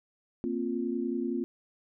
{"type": "chord", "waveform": "sine", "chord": "Bb suspended second", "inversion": "none", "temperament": "equal with one note detuned", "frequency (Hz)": [233.1, 263.7, 349.2], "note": ["Bb3", "C4", "F4"], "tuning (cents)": [0, 14, 0], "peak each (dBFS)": -33, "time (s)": [0.44, 1.44], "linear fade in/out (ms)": 0, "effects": []}